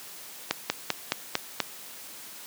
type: slowing click train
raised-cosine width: 0.2 ms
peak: -6 dBFS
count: 6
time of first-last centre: 0.51-1.603 s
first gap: 190 ms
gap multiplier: 1.07
effects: white hiss -44 dBFS RMS until 2.46 s + high-pass 150 Hz 12 dB/octave